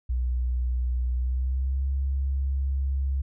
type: tone with pitch glide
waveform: sine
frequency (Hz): 61.74 to 67.72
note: B1 to C#2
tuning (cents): 0 to -40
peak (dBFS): -23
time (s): 0.09-3.22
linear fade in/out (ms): 10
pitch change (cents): +160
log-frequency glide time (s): 1.14-1.87
effects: none